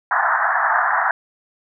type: band-pass noise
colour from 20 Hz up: white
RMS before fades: -18 dBFS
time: 0.11-1.11 s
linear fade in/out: 2 ms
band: 670 to 1800 Hz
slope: 96 dB/octave
effects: none